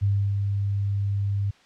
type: tone with ADSR envelope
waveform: sine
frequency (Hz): 100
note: G2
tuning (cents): +35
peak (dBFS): -18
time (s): 0.01-1.51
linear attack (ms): 24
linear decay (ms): 300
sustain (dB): -4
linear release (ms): 9
effects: white hiss -56 dBFS RMS until 1.65 s + low-pass 4000 Hz 12 dB/octave